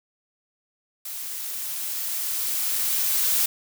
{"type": "noise with level ramp", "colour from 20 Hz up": "blue", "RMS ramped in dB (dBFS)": [-34, -21], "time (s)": [1.05, 3.46], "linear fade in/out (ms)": 5, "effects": []}